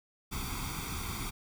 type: noise with comb filter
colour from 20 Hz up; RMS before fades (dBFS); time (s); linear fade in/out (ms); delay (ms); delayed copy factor
pink; -37; 0.31-1.31; 20; 0.86; +0.85
effects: none